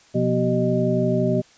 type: tone cluster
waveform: sine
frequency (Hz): 126 / 177.9 / 243.9 / 384.2 / 614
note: B2 / F3 / B3 / G4 / D#5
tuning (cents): +35 / +32 / -21 / -35 / -23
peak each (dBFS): -24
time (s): 0.14-1.42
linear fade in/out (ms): 20
effects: white hiss -53 dBFS RMS until 1.57 s + resampled to 16000 Hz